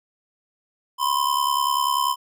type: ring-modulated tone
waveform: square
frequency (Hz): 1027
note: C6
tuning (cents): -33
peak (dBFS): -17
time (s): 0.98-2.16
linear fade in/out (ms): 50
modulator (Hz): 35.1
effects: none